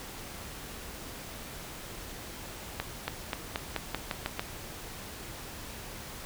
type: accelerating click train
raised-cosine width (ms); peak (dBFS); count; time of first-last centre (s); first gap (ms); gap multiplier
0.3; -14; 9; 2.8-4.395; 280; 0.9
effects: pink hiss -43 dBFS RMS until 6.25 s